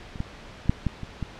clicks, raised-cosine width 5 ms, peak -25 / -15 / -29 / -6 / -11 / -21 / -17 dBFS, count 7, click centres 0.158 / 0.204 / 0.658 / 0.695 / 0.867 / 1.033 / 1.227 s, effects pink hiss -44 dBFS RMS until 1.39 s + low-pass 4000 Hz 12 dB/octave

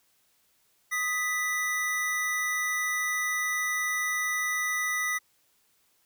square tone pair together, 1244.5 / 1975.5 Hz, D#6 / B6, 0 / 0 cents, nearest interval minor sixth, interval 800 cents, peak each -35 / -28 dBFS, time 0.91-5.19 s, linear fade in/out 20 ms, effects white hiss -68 dBFS RMS until 6.05 s

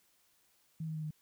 sine tone with pitch steps, 160.2 / 157.9 / 155.64 / 153.41 Hz, E3 / D#3 / D#3 / D#3, -49 / +26 / +1 / -24 cents, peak -36 dBFS, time 0.8-1.108 s, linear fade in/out 5 ms, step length 77 ms, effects white hiss -71 dBFS RMS until 1.21 s

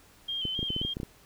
sine tone with vibrato, 3136 Hz, G7, in tune, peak -30 dBFS, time 0.28-0.94 s, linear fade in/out 10 ms, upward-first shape square, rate 3.7 Hz, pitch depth 42 cents each way
clicks, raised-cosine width 3 ms, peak -21 dBFS, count 10, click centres 0.453 / 0.592 / 0.629 / 0.704 / 0.764 / 0.815 / 0.85 / 0.969 / 1.001 / 1.032 s
effects pink hiss -58 dBFS RMS until 1.25 s

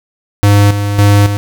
square tone with tremolo, 101.9 Hz, G#2, 32 cents flat, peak -5 dBFS, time 0.43-1.37 s, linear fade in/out 0 ms, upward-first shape square, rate 1.8 Hz, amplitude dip 60%, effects none

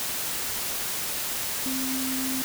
sine tone in noise, 261.6 Hz, C4, in tune, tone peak -29 dBFS, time 1.66-2.42 s, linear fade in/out 0 ms, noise white, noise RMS -30 dBFS, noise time 0-2.44 s, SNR -2 dB, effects none

